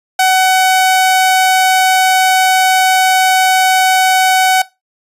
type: tone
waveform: sawtooth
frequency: 751 Hz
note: F#5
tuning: 26 cents sharp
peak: -4 dBFS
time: 0.19-4.62 s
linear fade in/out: 5 ms
effects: noise-tail reverb RT60 0.2 s tail -18 dB re dry + resampled to 32000 Hz